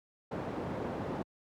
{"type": "low-pass noise", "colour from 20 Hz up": "white", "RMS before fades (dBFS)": -37, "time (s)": [0.31, 1.23], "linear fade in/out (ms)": 10, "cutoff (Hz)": 580, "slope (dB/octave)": 12, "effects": ["high-pass 80 Hz 12 dB/octave"]}